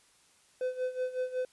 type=tone with tremolo; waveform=triangle; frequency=508 Hz; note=B4; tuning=49 cents sharp; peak=-26 dBFS; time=0.61-1.45 s; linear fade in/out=2 ms; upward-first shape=sine; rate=5.4 Hz; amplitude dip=80%; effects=white hiss -64 dBFS RMS until 1.52 s + resampled to 24000 Hz